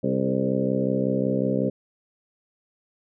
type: harmonic tone with a mistuned harmonic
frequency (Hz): 65.41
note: C2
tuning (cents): 0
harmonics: 2 / 3 / 4 / 5 / 6 / 7 / 8 / 9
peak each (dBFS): -30 / -26 / -27 / -35 / -30 / -32 / -28 / -33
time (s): 0.03-1.7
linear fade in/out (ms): 10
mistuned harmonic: 7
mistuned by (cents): -22
effects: none